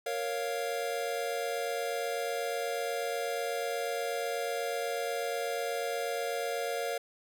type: chord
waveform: square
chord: Bb minor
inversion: none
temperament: equal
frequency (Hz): 466.2 / 554.4 / 698.5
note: Bb4 / Db5 / F5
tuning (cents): 0 / 0 / 0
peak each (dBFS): -36 / -37 / -37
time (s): 0.06-6.98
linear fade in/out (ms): 5
effects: none